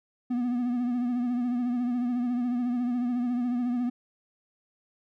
triangle tone with vibrato, 244.5 Hz, B3, 17 cents flat, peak -23 dBFS, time 0.3-3.9 s, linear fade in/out 10 ms, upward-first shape triangle, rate 14 Hz, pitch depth 57 cents each way, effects none

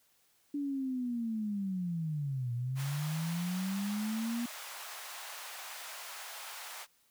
sine linear two-way sweep, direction down then up, 290.7 to 118.2 to 240.4 Hz, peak -32 dBFS, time 0.54-4.46 s, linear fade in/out 5 ms, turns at 2.53 s
pink high-pass noise, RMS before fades -45 dBFS, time 2.75-6.87 s, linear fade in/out 50 ms, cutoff 720 Hz, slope 24 dB/octave
effects white hiss -70 dBFS RMS until 7.1 s

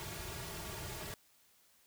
pink noise with comb filter, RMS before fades -44 dBFS, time 0-1.14 s, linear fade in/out 0 ms, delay 3.9 ms, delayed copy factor -0.8, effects white hiss -68 dBFS RMS until 1.86 s

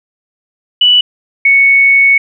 sine tone pair in turn, 2960 / 2217 Hz, F#7 / C#7, 0 / 0 cents, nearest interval perfect fourth, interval 500 cents, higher first, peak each -4 dBFS, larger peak neither, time 0.81-1.01 / 1.45-2.18 s, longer second, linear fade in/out 5 ms, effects none

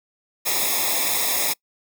white noise with comb filter, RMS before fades -22 dBFS, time 0.45-1.54 s, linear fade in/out 20 ms, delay 0.67 ms, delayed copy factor -0.95, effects noise-tail reverb RT60 0.1 s tail -25 dB re dry

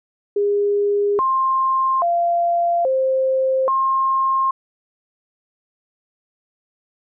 sine tone with pitch steps, 407.8 / 1057 / 689 / 526 / 1066 Hz, G#4 / C6 / F5 / C5 / C6, -32 / +17 / -24 / +9 / +32 cents, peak -15 dBFS, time 0.36-4.51 s, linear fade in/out 5 ms, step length 830 ms, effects none

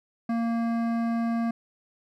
triangle tone with hard clipping, 231.2 Hz, A#3, 14 cents flat, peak -26 dBFS, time 0.29-1.51 s, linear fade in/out 5 ms, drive 17 dB, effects none

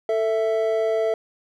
triangle tone pair together, 444.1 / 659.3 Hz, A4 / E5, +16 / 0 cents, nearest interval perfect fifth, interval 684 cents, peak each -20 dBFS, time 0.09-1.14 s, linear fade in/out 2 ms, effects none

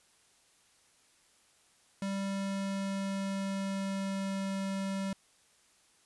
square tone with pitch glide, 196 to 194.31 Hz, G3 to G3, 0 to -15 cents, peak -33 dBFS, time 2.02-5.13 s, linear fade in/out 2 ms, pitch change -15 cents, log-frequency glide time 2.23-4.61 s, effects white hiss -66 dBFS RMS until 6.05 s + resampled to 24000 Hz

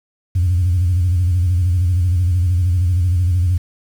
sine tone with vibrato, 89.2 Hz, F2, 37 cents sharp, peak -11 dBFS, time 0.35-3.58 s, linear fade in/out 10 ms, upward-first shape square, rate 13 Hz, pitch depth 80 cents each way, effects tanh soft clip ceiling -9 dBFS + 7-bit

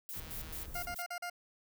violet noise with tremolo, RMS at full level -43 dBFS, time 0.09-1.02 s, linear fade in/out 0 ms, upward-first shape square, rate 4.6 Hz, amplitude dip 75%
click train, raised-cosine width 0.2 ms, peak -35 dBFS, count 83, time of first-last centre 0.14-0.656 s, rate 159 Hz
brown noise, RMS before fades -47 dBFS, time 0.16-0.95 s, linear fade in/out 2 ms
20% pulse tone bursts, 704 Hz, F5, 14 cents sharp, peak -33 dBFS, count 5, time 0.75-1.299 s, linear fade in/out 5 ms, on 77 ms, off 41 ms
effects none

